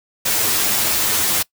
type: noise with comb filter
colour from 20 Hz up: white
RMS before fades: -18 dBFS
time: 0.25-1.43 s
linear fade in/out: 10 ms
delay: 9.4 ms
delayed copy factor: +0.8
effects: noise-tail reverb RT60 0.1 s tail -22 dB re dry